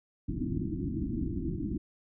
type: low-pass noise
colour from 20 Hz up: white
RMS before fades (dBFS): -33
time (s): 0.28-1.78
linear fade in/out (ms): 10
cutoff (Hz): 340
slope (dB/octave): 96
effects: none